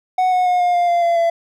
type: tone with pitch steps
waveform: triangle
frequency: 740 / 730.2 / 720.6 / 711.1 / 701.7 / 692.4 / 683.3 / 674.3 Hz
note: F#5 / F#5 / F#5 / F5 / F5 / F5 / F5 / E5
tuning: 0 / -23 / -46 / +31 / +8 / -15 / -38 / +39 cents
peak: -11 dBFS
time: 0.18-1.3 s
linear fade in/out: 5 ms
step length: 140 ms
effects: none